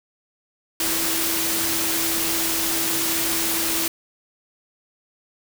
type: tone in noise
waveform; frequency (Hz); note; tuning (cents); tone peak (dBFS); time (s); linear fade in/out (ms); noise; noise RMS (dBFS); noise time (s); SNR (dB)
sine; 329.6; E4; 0; -30; 0.8-3.88; 2; white; -23; 0.8-3.88; -10
effects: none